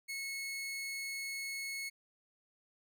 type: tone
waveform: sawtooth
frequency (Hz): 2190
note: C#7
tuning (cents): -22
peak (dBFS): -35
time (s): 0.08-1.9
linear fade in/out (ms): 20
effects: none